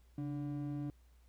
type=ring-modulated tone; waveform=triangle; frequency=216.7 Hz; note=A3; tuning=26 cents flat; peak=-32 dBFS; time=0.18-0.9 s; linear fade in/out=0 ms; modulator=77.4 Hz; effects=added 60 Hz sine -61 dBFS peak until 1.28 s + pink hiss -74 dBFS RMS until 1.28 s